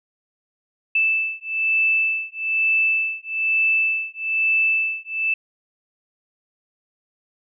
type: beating tone pair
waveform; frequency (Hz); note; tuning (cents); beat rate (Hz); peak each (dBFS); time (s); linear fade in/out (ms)
sine; 2637 / 2638.1; E7 / E7; 0 / +1; 1.1; -21 / -21; 0.95-5.34; 5
effects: none